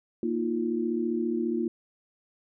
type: chord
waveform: sine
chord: Bb suspended fourth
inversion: none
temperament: equal with one note detuned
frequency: 233.1 / 314.4 / 349.2 Hz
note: Bb3 / Eb4 / F4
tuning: 0 / +18 / 0 cents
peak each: -29 / -32 / -29 dBFS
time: 0.23-1.68 s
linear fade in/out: 2 ms
effects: none